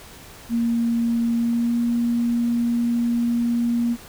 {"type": "tone with pitch glide", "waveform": "sine", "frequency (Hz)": [233.1, 236.4], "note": ["A#3", "A#3"], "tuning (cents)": [0, 24], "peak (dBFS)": -18, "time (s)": [0.49, 3.97], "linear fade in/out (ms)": 50, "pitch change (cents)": 24, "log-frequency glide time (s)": [1.33, 1.76], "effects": ["pink hiss -43 dBFS RMS until 4.08 s"]}